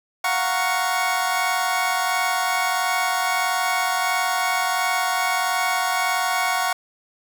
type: chord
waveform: 25% pulse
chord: Gb major seventh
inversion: third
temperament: equal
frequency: 698.5 / 740 / 932.3 / 1108.7 Hz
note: F5 / Gb5 / Bb5 / Db6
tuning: 0 / 0 / 0 / 0 cents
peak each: -24 / -20 / -25 / -21 dBFS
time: 0.24-6.73 s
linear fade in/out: 5 ms
effects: none